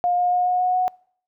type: tone with pitch steps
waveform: sine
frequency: 710 / 714.9 / 719.9 / 724.9 / 730 / 735 Hz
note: F5 / F5 / F#5 / F#5 / F#5 / F#5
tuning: +28 / +40 / -48 / -36 / -24 / -12 cents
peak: -17 dBFS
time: 0.04-0.88 s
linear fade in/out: 0 ms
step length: 140 ms
effects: noise-tail reverb RT60 0.6 s tail -26 dB re dry